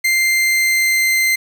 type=tone with pitch glide; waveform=40% pulse; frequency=2092 to 2079 Hz; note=C7 to C7; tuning=-1 to -12 cents; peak=-12 dBFS; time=0.04-1.36 s; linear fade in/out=10 ms; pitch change=-11 cents; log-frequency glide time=0.25-1.24 s; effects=7-bit